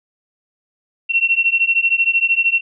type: beating tone pair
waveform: sine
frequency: 2715 / 2728 Hz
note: F7 / F7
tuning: -50 / -41 cents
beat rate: 13 Hz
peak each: -16 dBFS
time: 1.09-2.61 s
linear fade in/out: 20 ms
effects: none